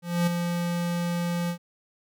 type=tone with ADSR envelope; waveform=square; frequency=173.1 Hz; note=F3; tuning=15 cents flat; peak=-20 dBFS; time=0.02-1.58 s; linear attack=250 ms; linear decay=9 ms; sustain=-6 dB; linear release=87 ms; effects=none